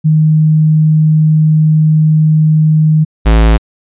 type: tone pair in turn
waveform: sine / square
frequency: 155.56 / 55 Hz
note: D#3 / A1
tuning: 0 / 0 cents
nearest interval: octave + tritone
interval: 1800 cents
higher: first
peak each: -5 dBFS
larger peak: neither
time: 0.04-3.05 / 3.25-3.58 s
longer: first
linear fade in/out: 20 ms
effects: resampled to 8000 Hz